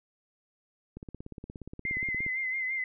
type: click train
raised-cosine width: 3 ms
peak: -28 dBFS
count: 23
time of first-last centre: 0.97-2.264 s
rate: 17 Hz
type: tone with vibrato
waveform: sine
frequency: 2070 Hz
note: C7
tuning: 19 cents flat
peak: -29 dBFS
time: 1.85-2.84 s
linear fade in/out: 2 ms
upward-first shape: sine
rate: 5.9 Hz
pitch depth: 45 cents each way
effects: none